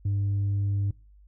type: tone with tanh clipping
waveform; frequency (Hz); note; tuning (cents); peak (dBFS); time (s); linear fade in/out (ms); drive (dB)
sine; 100.1; G2; +37; -24; 0.05-0.91; 5; 2
effects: noise-tail reverb RT60 0.3 s tail -22 dB re dry + added 50 Hz sine -51 dBFS peak until 1.27 s